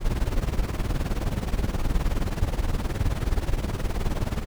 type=noise with tremolo; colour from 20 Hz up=brown; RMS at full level=-21 dBFS; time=0-4.46 s; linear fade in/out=50 ms; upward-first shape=triangle; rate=19 Hz; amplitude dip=85%; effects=none